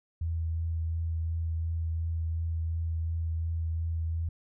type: tone with vibrato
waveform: sine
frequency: 82 Hz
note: E2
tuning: 9 cents flat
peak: -28 dBFS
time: 0.21-4.29 s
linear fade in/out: 5 ms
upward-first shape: triangle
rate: 2.8 Hz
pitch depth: 17 cents each way
effects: none